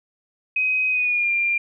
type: tone with pitch glide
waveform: sine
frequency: 2521 to 2389 Hz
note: D#7 to D7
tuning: +22 to +29 cents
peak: -18 dBFS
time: 0.56-1.58 s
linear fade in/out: 5 ms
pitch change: -93 cents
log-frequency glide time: 0.9-1.31 s
effects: none